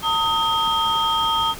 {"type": "tone cluster", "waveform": "sine", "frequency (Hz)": [907, 1260, 3204], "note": ["A#5", "D#6", "G7"], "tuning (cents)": [-48, 21, 37], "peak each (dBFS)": -21, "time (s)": [0.02, 1.55], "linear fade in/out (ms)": 50, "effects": ["tanh soft clip ceiling -11 dBFS", "pink hiss -36 dBFS RMS until 1.59 s"]}